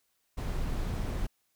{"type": "noise", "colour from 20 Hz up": "brown", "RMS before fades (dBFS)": -32, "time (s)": [0.37, 1.27], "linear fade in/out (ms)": 10, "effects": ["white hiss -75 dBFS RMS until 1.55 s"]}